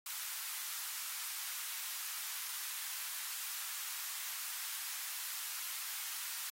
white high-pass noise, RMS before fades -42 dBFS, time 0.06-6.5 s, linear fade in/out 2 ms, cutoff 1000 Hz, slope 24 dB/octave, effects AAC 48 kbps

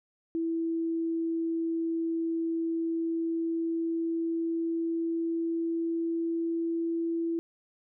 sine tone with pitch glide, 329.6 to 333.2 Hz, E4 to E4, 0 to +19 cents, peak -27 dBFS, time 0.35-7.39 s, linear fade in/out 0 ms, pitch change +19 cents, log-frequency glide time 2.59-7.07 s, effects none

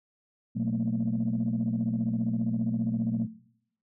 sine tone cluster, 121 / 182.1 / 221.8 / 236.8 Hz, B2 / F#3 / A3 / A#3, -35 / -27 / +14 / +27 cents, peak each -32 / -32 / -29 / -31 dBFS, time 0.55-3.27 s, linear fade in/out 20 ms, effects noise-tail reverb RT60 0.7 s tail -17 dB re dry + tanh soft clip ceiling -20 dBFS

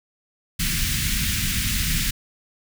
pink band-stop noise, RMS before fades -23 dBFS, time 0.59-2.11 s, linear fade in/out 10 ms, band 210 to 1800 Hz, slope 24 dB/octave, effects none

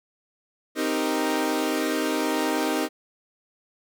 sawtooth chord, C minor seventh, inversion none, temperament equal, 261.6 / 311.1 / 392 / 466.2 Hz, C4 / Eb4 / G4 / Bb4, 0 / 0 / 0 / 0 cents, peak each -25 / -22 / -27 / -27 dBFS, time 0.75-2.89 s, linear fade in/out 50 ms, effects none

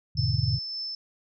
sine chord, E dominant seventh, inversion none, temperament just, 82.41 / 103.01 / 123.61 / 148.33 Hz, E2 / G#2 / B2 / D3, 0 / -14 / +2 / +18 cents, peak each -31 / -27 / -27 / -30 dBFS, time 0.15-0.59 s, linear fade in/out 20 ms
sine tone with tremolo, 5274 Hz, E8, in tune, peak -30 dBFS, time 0.17-0.95 s, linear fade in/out 2 ms, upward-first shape triangle, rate 3.5 Hz, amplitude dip 25%
effects none

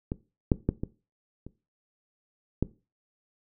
clicks, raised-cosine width 3 ms, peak -17 / -7 / -10 / -17 / -28 / -11 dBFS, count 6, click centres 0.119 / 0.518 / 0.69 / 0.835 / 1.466 / 2.626 s, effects noise-tail reverb RT60 0.3 s tail -18 dB re dry

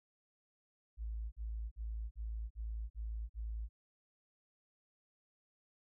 sine tone bursts, 55 Hz, A1, in tune, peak -38 dBFS, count 7, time 0.97-3.69 s, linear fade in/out 50 ms, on 350 ms, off 45 ms, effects none

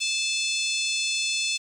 harmonic tone with a mistuned harmonic, 873 Hz, A5, 14 cents flat, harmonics 3 / 4 / 5 / 6 / 7 / 8 / 9 / 10, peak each -28 / -30 / -32 / -34 / -35 / -36 / -37 / -38 dBFS, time 0-1.58 s, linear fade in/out 20 ms, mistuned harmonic 5, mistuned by -35 cents, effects 9-bit

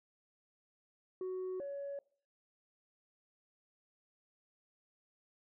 sine tone pair in turn, 371.3 / 562.4 Hz, F#4 / C#5, +6 / +25 cents, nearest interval perfect fifth, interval 719 cents, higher second, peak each -34 / -38 dBFS, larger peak first, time 1.21-1.6 / 1.6-1.99 s, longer neither, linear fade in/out 2 ms, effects noise-tail reverb RT60 0.5 s tail -23 dB re dry + tanh soft clip ceiling -36 dBFS

